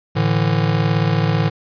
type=chord; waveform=square; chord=A suspended fourth; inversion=none; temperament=just; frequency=110 / 146.67 / 165 Hz; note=A2 / D3 / E3; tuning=0 / -2 / +2 cents; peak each=-20 dBFS; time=0.15-1.5 s; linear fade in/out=20 ms; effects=resampled to 11025 Hz